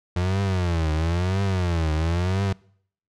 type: tone with vibrato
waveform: 35% pulse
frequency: 87.31 Hz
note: F2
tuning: in tune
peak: -19 dBFS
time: 0.16-2.53 s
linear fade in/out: 5 ms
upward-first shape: triangle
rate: 0.99 Hz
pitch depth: 230 cents each way
effects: noise-tail reverb RT60 0.6 s tail -24 dB re dry + low-pass 6000 Hz 12 dB/octave